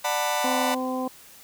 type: chord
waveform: sawtooth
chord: B minor seventh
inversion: first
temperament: just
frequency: 592.7 / 740.8 / 889 / 987.8 Hz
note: D5 / F#5 / A5 / B5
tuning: +16 / +2 / +18 / 0 cents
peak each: -25 dBFS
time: 0.04-0.75 s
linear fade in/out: 10 ms
type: harmonic tone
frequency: 257 Hz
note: C4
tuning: 31 cents flat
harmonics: 1 / 2 / 3 / 4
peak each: -28 / -31 / -33 / -34 dBFS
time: 0.44-1.08 s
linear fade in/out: 5 ms
effects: white hiss -49 dBFS RMS until 1.43 s